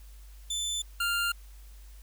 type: tone pair in turn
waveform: 25% pulse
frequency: 3520 / 1396.9 Hz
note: A7 / F6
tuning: 0 / 0 cents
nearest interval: octave + major third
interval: 1600 cents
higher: first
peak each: -26 / -23 dBFS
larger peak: second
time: 0.5-0.82 / 1-1.32 s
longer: neither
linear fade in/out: 5 ms
effects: added 50 Hz sine -46 dBFS peak until 2.02 s + white hiss -60 dBFS RMS until 2.02 s

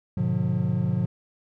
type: chord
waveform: triangle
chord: G# diminished seventh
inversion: none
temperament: just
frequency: 103.83 / 124.59 / 149.51 / 179.41 Hz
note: G#2 / B2 / D3 / F3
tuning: 0 / +16 / +31 / +47 cents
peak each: -27 / -25 / -27 / -24 dBFS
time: 0.17-1.06 s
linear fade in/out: 5 ms
effects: none

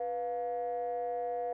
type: ring-modulated tone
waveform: triangle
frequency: 107 Hz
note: A2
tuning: 48 cents flat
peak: -26 dBFS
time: 0-1.53 s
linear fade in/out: 5 ms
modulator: 599 Hz
effects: tanh soft clip ceiling -26 dBFS

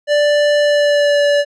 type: tone with pitch glide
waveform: square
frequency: 587.3 to 577.9 Hz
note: D5 to D5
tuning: 0 to -28 cents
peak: -11 dBFS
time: 0.07-1.45 s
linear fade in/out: 50 ms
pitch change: -28 cents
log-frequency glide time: 0.61-1.21 s
effects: low-pass 5000 Hz 12 dB/octave

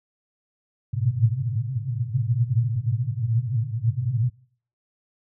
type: band-pass noise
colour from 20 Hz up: pink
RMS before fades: -24 dBFS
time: 0.93-4.3 s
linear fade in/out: 10 ms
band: 110 to 130 Hz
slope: 96 dB/octave
effects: noise-tail reverb RT60 0.5 s tail -22 dB re dry

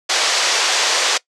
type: band-pass noise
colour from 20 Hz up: white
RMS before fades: -17 dBFS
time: 0.09-1.18 s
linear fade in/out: 10 ms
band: 440 to 6600 Hz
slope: 24 dB/octave
effects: noise-tail reverb RT60 0.1 s tail -21 dB re dry + low-pass 10000 Hz 12 dB/octave

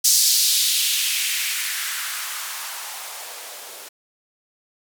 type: noise with band-pass filter sweep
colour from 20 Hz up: violet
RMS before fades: -23 dBFS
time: 0.04-3.89 s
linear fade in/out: 10 ms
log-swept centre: 5500 to 440 Hz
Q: 1.9
effects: none

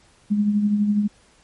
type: tone with tremolo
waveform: sine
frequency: 207.2 Hz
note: G#3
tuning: 4 cents flat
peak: -14 dBFS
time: 0.3-1.08 s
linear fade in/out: 20 ms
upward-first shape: triangle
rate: 12 Hz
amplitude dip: 55%
effects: pink hiss -56 dBFS RMS until 1.43 s + MP3 48 kbps

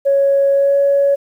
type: tone with pitch glide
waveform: sine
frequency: 554.4 to 560.2 Hz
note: C#5 to C#5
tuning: 0 to +18 cents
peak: -9 dBFS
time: 0.05-1.16 s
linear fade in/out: 20 ms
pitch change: +18 cents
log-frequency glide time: 0.53-0.77 s
effects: tanh soft clip ceiling -5 dBFS + 8-bit

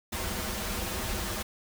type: noise with comb filter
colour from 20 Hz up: pink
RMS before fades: -33 dBFS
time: 0.12-1.43 s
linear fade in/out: 10 ms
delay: 7 ms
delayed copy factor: -0.9
effects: none

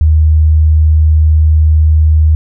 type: tone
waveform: sine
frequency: 77.78 Hz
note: D#2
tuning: in tune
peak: -4 dBFS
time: 0.01-2.35 s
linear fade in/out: 0 ms
effects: none

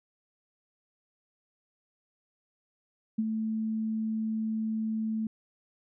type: tone with ADSR envelope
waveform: sine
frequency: 220 Hz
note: A3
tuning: in tune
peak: -23 dBFS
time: 3.18-5.27 s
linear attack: 10 ms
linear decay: 37 ms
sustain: -5 dB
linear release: 3 ms
effects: none

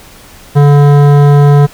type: tone with hard clipping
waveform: sine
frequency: 144.1 Hz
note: D3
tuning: 33 cents flat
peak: -4 dBFS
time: 0.55-1.67 s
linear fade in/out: 20 ms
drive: 15 dB
effects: pink hiss -36 dBFS RMS until 1.73 s

